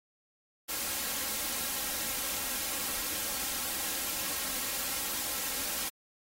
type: noise with comb filter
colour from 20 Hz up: white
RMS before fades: -34 dBFS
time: 0.68-5.9 s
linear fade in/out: 20 ms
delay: 3.7 ms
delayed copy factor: +0.5
effects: AAC 48 kbps